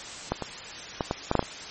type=clicks; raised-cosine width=1 ms; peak=-10 / -16 / -11 / -11 / -8 / -6 / -7 / -20 dBFS; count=8; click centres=0.32 / 0.423 / 1.008 / 1.111 / 1.314 / 1.353 / 1.393 / 1.427 s; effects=white hiss -39 dBFS RMS until 1.7 s + MP3 32 kbps